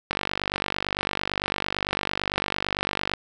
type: click train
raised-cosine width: 0.3 ms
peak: -8 dBFS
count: 149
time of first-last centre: 0.11-3.137 s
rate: 48.9 Hz
effects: none